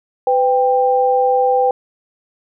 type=tone pair together; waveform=sine; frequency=503 / 790.4 Hz; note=B4 / G5; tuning=+32 / +14 cents; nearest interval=minor sixth; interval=782 cents; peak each=-14 dBFS; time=0.27-1.71 s; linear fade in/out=2 ms; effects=none